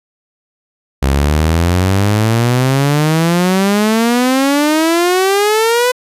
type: exponential sweep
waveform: sawtooth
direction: up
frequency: 66.1 to 505 Hz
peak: -6 dBFS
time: 1.02-5.92 s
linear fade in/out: 10 ms
effects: resampled to 32000 Hz